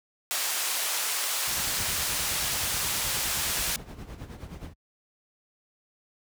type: band-pass noise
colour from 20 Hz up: white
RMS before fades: -29 dBFS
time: 0.31-3.76 s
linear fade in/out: 0 ms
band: 630 to 12000 Hz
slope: 12 dB/octave
type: noise with tremolo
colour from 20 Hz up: brown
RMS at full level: -34 dBFS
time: 1.46-4.74 s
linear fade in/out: 50 ms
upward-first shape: sine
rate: 9.5 Hz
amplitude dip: 65%
effects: high-pass 60 Hz 12 dB/octave